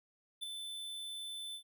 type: tone with ADSR envelope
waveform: square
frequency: 3521 Hz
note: A7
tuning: in tune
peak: -36 dBFS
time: 0.41-1.63 s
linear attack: 24 ms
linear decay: 4 ms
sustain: -6 dB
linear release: 86 ms
effects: none